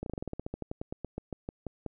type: slowing click train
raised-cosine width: 2 ms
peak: -22 dBFS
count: 21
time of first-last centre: 0.03-1.863 s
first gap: 32 ms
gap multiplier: 1.1
effects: none